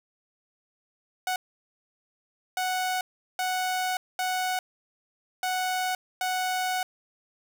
sawtooth tone bursts at uneven times, 740 Hz, F#5, in tune, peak -22 dBFS, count 6, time 1.27-1.36 / 2.57-3.01 / 3.39-3.97 / 4.19-4.59 / 5.43-5.95 / 6.21-6.83 s, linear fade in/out 2 ms, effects none

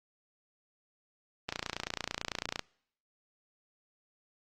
click train, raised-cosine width 0.2 ms, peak -15 dBFS, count 33, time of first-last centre 1.49-2.593 s, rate 29 Hz, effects noise-tail reverb RT60 0.7 s tail -26 dB re dry + Opus 24 kbps

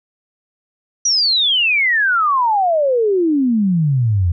sine exponential sweep, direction down, 5920 to 82.41 Hz, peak -12 dBFS, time 1.05-4.32 s, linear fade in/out 5 ms, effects none

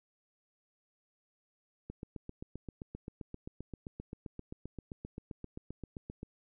click train, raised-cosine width 3 ms, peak -29 dBFS, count 34, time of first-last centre 1.9-6.231 s, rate 7.62 Hz, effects none

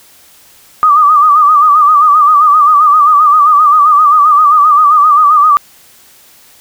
sine tone with vibrato, 1200 Hz, D6, 37 cents sharp, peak -3 dBFS, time 0.83-5.57 s, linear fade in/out 0 ms, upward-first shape sine, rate 7.6 Hz, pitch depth 84 cents each way, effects white hiss -42 dBFS RMS until 6.6 s

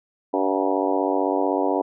harmonic tone with a mistuned harmonic, 95.9 Hz, G2, 37 cents flat, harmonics 3 / 4 / 5 / 6 / 7 / 8 / 9 / 10, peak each -25 / -26 / -27 / -28 / -28 / -29 / -30 / -30 dBFS, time 0.33-1.82 s, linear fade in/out 10 ms, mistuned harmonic 8, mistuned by -42 cents, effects none

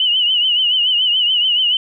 sine tone with vibrato, 2961 Hz, F#7, 1 cent sharp, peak -12 dBFS, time 0-1.77 s, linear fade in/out 2 ms, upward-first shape triangle, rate 7 Hz, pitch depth 94 cents each way, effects none

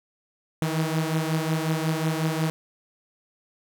sawtooth beating tone pair, 157.5 / 163 Hz, D#3 / E3, +21 / -19 cents, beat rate 5.5 Hz, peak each -21 / -24 dBFS, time 0.62-2.5 s, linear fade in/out 0 ms, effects none

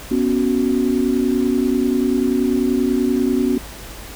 sine chord, B suspended second, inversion none, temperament equal, 246.9 / 277.2 / 370 Hz, B3 / C#4 / F#4, 0 / 0 / 0 cents, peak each -18 / -19 / -21 dBFS, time 0.11-3.58 s, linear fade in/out 5 ms, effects added 52 Hz sine -38 dBFS peak until 4.15 s + pink hiss -36 dBFS RMS until 4.15 s

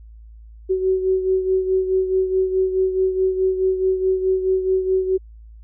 sine beating tone pair, 375.6 / 380.3 Hz, F#4 / F#4, +26 / +48 cents, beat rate 4.7 Hz, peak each -17 / -24 dBFS, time 0.69-5.18 s, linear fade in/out 20 ms, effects added 55 Hz sine -39 dBFS peak until 5.63 s

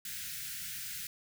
white band-stop noise, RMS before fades -41 dBFS, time 0.05-1.07 s, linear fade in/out 2 ms, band 200 to 1400 Hz, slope 96 dB/octave, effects none

